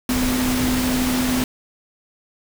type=tone in noise; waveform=sine; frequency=253.2 Hz; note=B3; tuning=43 cents sharp; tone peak=-19 dBFS; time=0.09-1.44 s; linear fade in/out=2 ms; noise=pink; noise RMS=-24 dBFS; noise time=0.09-1.44 s; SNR=+2 dB; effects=none